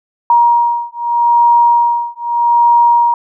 sine beating tone pair, 946 / 946.81 Hz, A#5 / A#5, +25 / +27 cents, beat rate 0.81 Hz, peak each -11 dBFS, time 0.3-3.14 s, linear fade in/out 2 ms, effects none

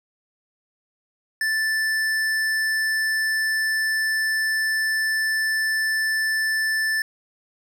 sine tone with tanh clipping, 1760 Hz, A6, in tune, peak -22 dBFS, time 1.41-7.02 s, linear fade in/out 2 ms, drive 16 dB, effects none

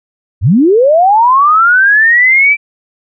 sine linear sweep, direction up, 72 to 2349 Hz, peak -4 dBFS, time 0.41-2.57 s, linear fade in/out 50 ms, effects none

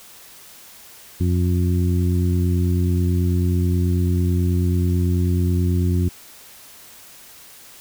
harmonic tone, 89.2 Hz, F2, 37 cents sharp, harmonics 1 / 2 / 3 / 4, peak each -17 / -23 / -27 / -29 dBFS, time 1.2-6.09 s, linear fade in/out 10 ms, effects white hiss -44 dBFS RMS until 7.8 s

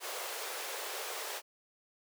pink high-pass noise, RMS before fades -40 dBFS, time 0-1.42 s, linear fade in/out 50 ms, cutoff 400 Hz, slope 48 dB/octave, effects none

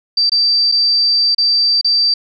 sine tone with dropouts, 4665 Hz, D8, 12 cents flat, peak -10 dBFS, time 0.17-2.14 s, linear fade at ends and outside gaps 5 ms, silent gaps 0.296-0.318 / 0.717-0.721 / 1.348-1.381 / 1.813-1.845 s, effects none

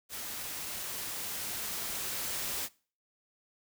white noise with level ramp, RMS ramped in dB -40 to -35 dBFS, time 0.09-2.69 s, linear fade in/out 50 ms, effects noise-tail reverb RT60 0.4 s tail -22 dB re dry

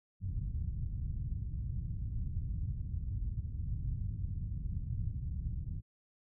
white low-pass noise, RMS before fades -37 dBFS, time 0.2-5.82 s, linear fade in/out 50 ms, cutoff 120 Hz, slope 24 dB/octave, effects none

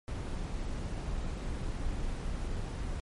brown noise, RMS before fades -35 dBFS, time 0.08-3 s, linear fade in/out 0 ms, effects MP3 48 kbps

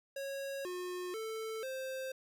square tone with pitch steps, 550 / 360.6 / 442.4 / 525 Hz, C#5 / F#4 / A4 / C5, -14 / -45 / +9 / +6 cents, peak -39 dBFS, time 0.16-2.12 s, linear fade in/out 5 ms, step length 490 ms, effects none

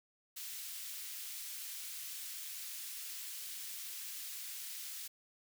white high-pass noise, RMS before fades -45 dBFS, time 0.36-5.08 s, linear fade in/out 10 ms, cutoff 2300 Hz, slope 12 dB/octave, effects none

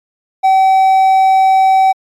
triangle tone, 765 Hz, G5, 42 cents flat, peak -4 dBFS, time 0.43-1.93 s, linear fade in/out 20 ms, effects MP3 96 kbps

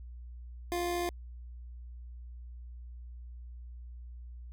25% pulse tone with amplitude modulation, 350 Hz, F4, 4 cents sharp, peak -26 dBFS, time 0.72-1.09 s, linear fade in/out 0 ms, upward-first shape sine, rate 73.9 Hz, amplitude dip 25%, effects added 60 Hz sine -43 dBFS peak until 4.52 s

